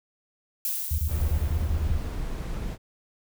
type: noise with exponential decay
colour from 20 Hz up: violet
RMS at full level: -27 dBFS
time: 0.65-2.22 s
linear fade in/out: 1 ms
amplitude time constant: 340 ms
type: tone bursts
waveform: sine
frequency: 76.5 Hz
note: D#2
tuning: 29 cents flat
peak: -22 dBFS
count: 11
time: 0.91-1.974 s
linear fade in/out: 5 ms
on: 74 ms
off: 25 ms
type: noise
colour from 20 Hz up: brown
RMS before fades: -31 dBFS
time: 1.07-2.78 s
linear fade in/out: 50 ms
effects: none